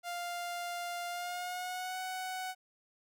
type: tone with pitch glide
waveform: sawtooth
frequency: 699 to 744.9 Hz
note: F5 to F#5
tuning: +1 to +11 cents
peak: -33 dBFS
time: 0.03-2.55 s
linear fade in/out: 50 ms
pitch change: +110 cents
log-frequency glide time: 1.08-1.99 s
effects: none